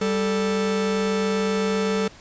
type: tone pair together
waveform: 45% pulse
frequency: 196.17 / 440 Hz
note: G3 / A4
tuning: +2 / 0 cents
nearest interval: octave + major second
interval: 1398 cents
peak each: -24 / -23 dBFS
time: 0.01-2.08 s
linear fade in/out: 5 ms
effects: pink hiss -47 dBFS RMS until 2.2 s + resampled to 16000 Hz